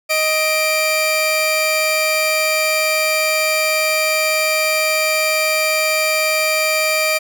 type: tone pair together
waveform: sawtooth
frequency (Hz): 625.2 / 2364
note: D#5 / D7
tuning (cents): +8 / +11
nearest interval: octave + major seventh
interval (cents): 2303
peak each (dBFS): -14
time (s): 0.09-7.19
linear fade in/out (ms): 20
effects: none